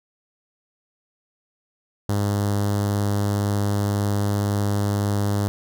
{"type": "tone with notch filter", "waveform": "sawtooth", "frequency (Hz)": 101.9, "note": "G#2", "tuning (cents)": -32, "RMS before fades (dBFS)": -22, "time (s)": [2.09, 5.48], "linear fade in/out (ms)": 0, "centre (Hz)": 2400, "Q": 0.89, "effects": []}